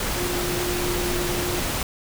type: tone in noise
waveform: sine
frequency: 354 Hz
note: F4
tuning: 23 cents sharp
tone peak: -27 dBFS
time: 0.17-1.6 s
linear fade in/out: 2 ms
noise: pink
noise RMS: -26 dBFS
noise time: 0-1.83 s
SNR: -4 dB
effects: none